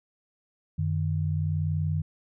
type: tone pair together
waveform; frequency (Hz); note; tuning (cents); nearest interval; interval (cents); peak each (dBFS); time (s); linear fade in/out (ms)
sine; 92.78 / 153.5; F#2 / D#3; +5 / -23; major sixth; 872; -27; 0.78-2.02; 10
effects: none